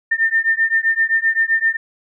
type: beating tone pair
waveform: sine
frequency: 1802 / 1809.7 Hz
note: A6 / A6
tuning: +41 / +48 cents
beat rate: 7.7 Hz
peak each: -17 dBFS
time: 0.11-1.77 s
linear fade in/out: 10 ms
effects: none